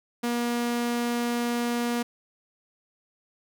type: tone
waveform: sawtooth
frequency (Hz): 238.7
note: A#3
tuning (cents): +41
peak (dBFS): -21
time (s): 0.23-2.03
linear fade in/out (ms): 10
effects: none